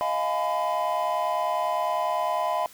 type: chord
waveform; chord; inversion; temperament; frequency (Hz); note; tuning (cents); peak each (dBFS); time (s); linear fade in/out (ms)
triangle; F half-diminished seventh; third; just; 628.6 / 698.5 / 838.1 / 1005.8; Eb5 / F5 / Ab5 / Cb6; +18 / 0 / +16 / +31; -27 / -26 / -30 / -25; 0.01-2.66; 0
effects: tanh soft clip ceiling -14 dBFS + white hiss -50 dBFS RMS until 2.73 s